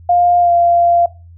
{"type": "tone with pitch glide", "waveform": "sine", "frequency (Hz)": [704, 690.7], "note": ["F5", "F5"], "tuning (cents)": [14, -19], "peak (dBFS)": -8, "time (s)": [0.09, 1.06], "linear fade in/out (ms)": 5, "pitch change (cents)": -33, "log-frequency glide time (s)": [0.4, 0.52], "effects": ["noise-tail reverb RT60 0.3 s tail -20 dB re dry", "added 85 Hz sine -36 dBFS peak until 1.37 s"]}